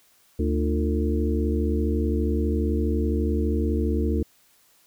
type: harmonic tone with a mistuned harmonic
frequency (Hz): 75.1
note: D2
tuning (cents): +39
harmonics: 1 / 3 / 4 / 5 / 6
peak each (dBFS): -23 / -28 / -29 / -30 / -31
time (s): 0.39-4.23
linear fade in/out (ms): 5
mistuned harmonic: 5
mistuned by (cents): -110
effects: white hiss -60 dBFS RMS until 4.86 s